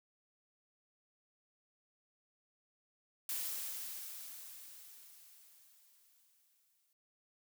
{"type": "noise with exponential decay", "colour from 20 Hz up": "blue", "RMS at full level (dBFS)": -38, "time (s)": [3.29, 6.93], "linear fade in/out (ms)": 2, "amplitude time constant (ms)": 790, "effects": []}